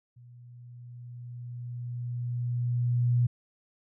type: tone with level ramp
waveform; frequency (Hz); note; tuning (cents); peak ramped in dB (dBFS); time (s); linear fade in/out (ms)
sine; 121.4; B2; -29; -49 to -20; 0.16-3.27; 10
effects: none